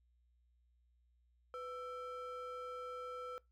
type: ring-modulated tone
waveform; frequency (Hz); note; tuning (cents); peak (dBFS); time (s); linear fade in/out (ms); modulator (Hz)
triangle; 914; A#5; -34; -38; 1.54-3.38; 0; 415
effects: noise-tail reverb RT60 0.2 s tail -22 dB re dry + added 60 Hz sine -70 dBFS peak until 3.51 s